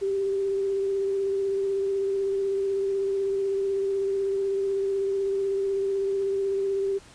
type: tone with vibrato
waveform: sine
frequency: 392 Hz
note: G4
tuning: in tune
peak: -23 dBFS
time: 0.01-6.99 s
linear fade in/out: 20 ms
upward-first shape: sine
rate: 16 Hz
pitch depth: 19 cents each way
effects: pink hiss -51 dBFS RMS until 7.14 s + resampled to 22050 Hz

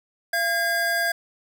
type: tone pair together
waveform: square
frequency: 681.5 / 1621 Hz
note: F5 / G#6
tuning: -43 / -42 cents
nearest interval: octave + minor third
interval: 1501 cents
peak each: -27 / -23 dBFS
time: 0.33-1.12 s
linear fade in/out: 5 ms
effects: none

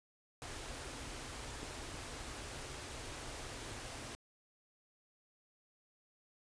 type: band-stop noise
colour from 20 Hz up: pink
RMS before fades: -46 dBFS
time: 0.42-4.15 s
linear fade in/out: 0 ms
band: 150 to 220 Hz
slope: 96 dB/octave
type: clicks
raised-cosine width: 3 ms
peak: -34 dBFS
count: 2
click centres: 1.631 / 1.944 s
effects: resampled to 22050 Hz

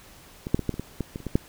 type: clicks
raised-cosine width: 3 ms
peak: -18 / -6 / -15 / -11 / -22 / -17 / -14 / -19 / -28 / -17 / -6 dBFS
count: 11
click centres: 0.469 / 0.545 / 0.593 / 0.693 / 0.741 / 0.796 / 1.007 / 1.159 / 1.203 / 1.267 / 1.355 s
effects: pink hiss -50 dBFS RMS until 1.48 s

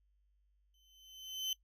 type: tone with exponential growth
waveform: 35% pulse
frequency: 3059 Hz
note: G7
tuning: 43 cents flat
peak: -31 dBFS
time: 0.74-1.53 s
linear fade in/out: 2 ms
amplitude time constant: 170 ms
effects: noise-tail reverb RT60 0.1 s tail -21 dB re dry + added 50 Hz sine -70 dBFS peak until 1.63 s

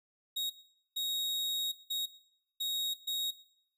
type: tone bursts at uneven times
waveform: 40% pulse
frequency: 3770 Hz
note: A#7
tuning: 19 cents sharp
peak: -31 dBFS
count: 5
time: 0.36-0.5 / 0.96-1.72 / 1.9-2.06 / 2.6-2.94 / 3.07-3.31 s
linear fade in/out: 10 ms
effects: noise-tail reverb RT60 0.7 s tail -17 dB re dry

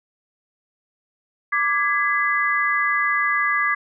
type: chord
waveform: sine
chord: G# diminished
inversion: second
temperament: equal with one note detuned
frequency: 1174.7 / 1661.2 / 2015 Hz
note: D6 / G#6 / B6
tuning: 0 / 0 / +34 cents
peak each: -22 dBFS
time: 1.52-3.75 s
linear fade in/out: 10 ms
effects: none

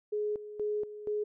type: tone with tremolo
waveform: sine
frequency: 420 Hz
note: G#4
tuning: 19 cents sharp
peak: -29 dBFS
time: 0.12-1.24 s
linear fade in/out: 10 ms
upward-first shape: square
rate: 2.1 Hz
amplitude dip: 75%
effects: none

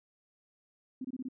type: tone bursts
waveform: sine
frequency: 258.1 Hz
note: C4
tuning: 23 cents flat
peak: -35 dBFS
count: 5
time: 1.01-1.286 s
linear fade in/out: 5 ms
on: 36 ms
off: 24 ms
effects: none

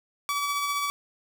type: tone with tremolo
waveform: sawtooth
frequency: 1145 Hz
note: D6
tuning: 44 cents flat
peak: -21 dBFS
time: 0.29-0.9 s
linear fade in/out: 0 ms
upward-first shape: sine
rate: 15 Hz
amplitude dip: 30%
effects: none

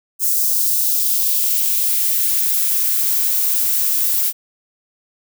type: noise with high-pass filter sweep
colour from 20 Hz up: violet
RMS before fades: -17 dBFS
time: 0.19-4.33 s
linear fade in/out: 50 ms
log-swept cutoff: 6300 to 440 Hz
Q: 1.2
effects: none

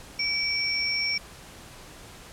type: tone pair together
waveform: sine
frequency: 2302 / 5475 Hz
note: D7 / F8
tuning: -35 / -35 cents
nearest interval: octave + minor third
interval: 1500 cents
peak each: -27 dBFS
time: 0.19-1.18 s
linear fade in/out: 5 ms
effects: pink hiss -46 dBFS RMS until 2.32 s + low-pass 11000 Hz 12 dB/octave

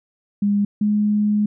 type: tone pair in turn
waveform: sine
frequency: 203.5 / 209.1 Hz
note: G#3 / G#3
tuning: -35 / +12 cents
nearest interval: unison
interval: 47 cents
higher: second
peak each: -15 dBFS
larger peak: neither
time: 0.42-0.65 / 0.81-1.46 s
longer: second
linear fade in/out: 5 ms
effects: none

